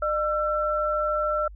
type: tone pair together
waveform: sine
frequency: 605 / 1343.4 Hz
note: D#5 / E6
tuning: -49 / +32 cents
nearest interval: octave + major second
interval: 1381 cents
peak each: -25 dBFS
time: 0.02-1.48 s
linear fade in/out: 5 ms
effects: added 50 Hz sine -40 dBFS peak until 1.55 s